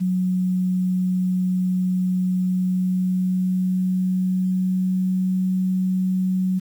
sine tone with pitch glide, 183.7 to 186.05 Hz, F#3 to F#3, -12 to +10 cents, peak -18 dBFS, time 0-6.6 s, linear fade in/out 20 ms, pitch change +22 cents, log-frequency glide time 2.38-5.47 s, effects 8-bit

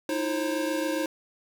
square tone cluster, 311.3 / 338.5 / 536 Hz, D#4 / E4 / C5, +1 / +46 / +42 cents, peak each -30 / -34 / -31 dBFS, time 0.09-1.06 s, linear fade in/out 2 ms, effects none

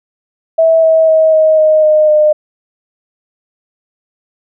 sine tone with pitch steps, 651 / 643.5 / 636.1 / 628.8 / 621.6 / 614.5 / 607.4 Hz, E5 / E5 / D#5 / D#5 / D#5 / D#5 / D#5, -22 / -42 / +38 / +18 / -2 / -22 / -42 cents, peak -5 dBFS, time 0.58-2.33 s, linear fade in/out 10 ms, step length 250 ms, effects none

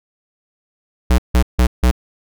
square tone bursts, 61.74 Hz, B1, in tune, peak -10 dBFS, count 4, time 1.1-1.912 s, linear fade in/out 5 ms, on 83 ms, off 160 ms, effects none

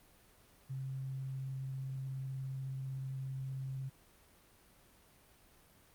sine tone, 133.3 Hz, C3, 33 cents sharp, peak -38 dBFS, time 0.69-3.9 s, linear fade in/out 20 ms, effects pink hiss -64 dBFS RMS until 5.94 s + Opus 32 kbps

